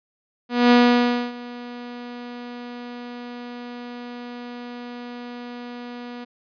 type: tone with ADSR envelope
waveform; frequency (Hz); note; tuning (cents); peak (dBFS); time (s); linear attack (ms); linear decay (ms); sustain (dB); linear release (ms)
sawtooth; 242.6; B3; -31; -7; 0.49-6.25; 220; 610; -22; 15
effects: resampled to 11025 Hz